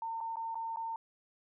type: tone with dropouts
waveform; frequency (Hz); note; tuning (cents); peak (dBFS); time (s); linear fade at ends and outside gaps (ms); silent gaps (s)
sine; 908; A#5; -46; -35; 0.02-0.96; 2; 0.205-0.21 / 0.358-0.368 / 0.546-0.554 / 0.761-0.77
effects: none